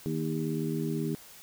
harmonic tone with a mistuned harmonic, 78.5 Hz, D#2, 16 cents sharp, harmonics 2 / 3 / 4 / 5, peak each -32 / -34 / -35 / -36 dBFS, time 0.06-1.15 s, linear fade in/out 0 ms, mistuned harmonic 5, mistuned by +41 cents, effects white hiss -51 dBFS RMS until 1.42 s

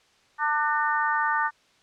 harmonic tone with a mistuned harmonic, 298.3 Hz, D4, 27 cents sharp, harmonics 3 / 4 / 5 / 6, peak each -26 / -27 / -28 / -29 dBFS, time 0.38-1.51 s, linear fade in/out 50 ms, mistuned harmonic 6, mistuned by +29 cents, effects white hiss -61 dBFS RMS until 1.82 s + low-pass 5000 Hz 12 dB/octave

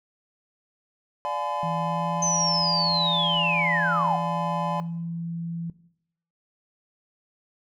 triangle chord, D diminished seventh, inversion none, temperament just, 587.3 / 704.8 / 845.8 / 1014.9 Hz, D5 / F5 / Ab5 / Cb6, 0 / +16 / +31 / +47 cents, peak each -30 / -34 / -29 / -28 dBFS, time 1.25-4.8 s, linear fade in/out 0 ms
sine tone with pitch glide, 164.81 to 168.08 Hz, E3 to E3, 0 to +34 cents, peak -29 dBFS, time 1.63-5.7 s, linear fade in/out 2 ms, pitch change +34 cents, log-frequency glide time 1.79-2.08 s
sine linear sweep, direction down, 6220 to 712 Hz, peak -22 dBFS, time 2.22-4.16 s, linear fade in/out 5 ms
effects noise-tail reverb RT60 0.7 s tail -17 dB re dry

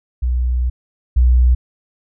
sine tone pair in turn, 61.74 / 61.74 Hz, B1 / B1, 0 / 0 cents, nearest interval unison, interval 0 cents, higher neither, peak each -14 / -8 dBFS, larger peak second, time 0.22-0.7 / 1.16-1.55 s, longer first, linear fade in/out 10 ms, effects none

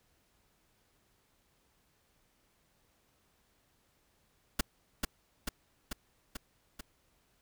pink noise with echo, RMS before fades -28 dBFS, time 4.59-4.61 s, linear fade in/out 5 ms, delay 440 ms, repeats 5, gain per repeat -3 dB, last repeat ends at 6.81 s, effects pink hiss -72 dBFS RMS until 7.41 s

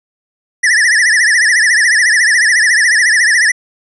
square tone with vibrato, 1837 Hz, A#6, 26 cents flat, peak -8 dBFS, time 0.63-3.52 s, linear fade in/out 10 ms, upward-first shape triangle, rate 14 Hz, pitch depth 180 cents each way, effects resampled to 24000 Hz

